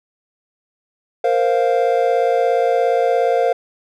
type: chord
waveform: triangle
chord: Bb suspended second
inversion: none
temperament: equal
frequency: 466.2 / 523.3 / 698.5 Hz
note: Bb4 / C5 / F5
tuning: 0 / 0 / 0 cents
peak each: -16 dBFS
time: 1.24-3.53 s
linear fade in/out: 5 ms
effects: none